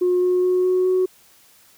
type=tone with pitch steps; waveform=sine; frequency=360 / 362.5 / 365 / 367.6 / 370.1 Hz; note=F#4 / F#4 / F#4 / F#4 / F#4; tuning=-47 / -35 / -24 / -11 / 0 cents; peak=-14 dBFS; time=0.01-1.06 s; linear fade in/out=10 ms; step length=210 ms; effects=tanh soft clip ceiling -12 dBFS + white hiss -53 dBFS RMS until 1.77 s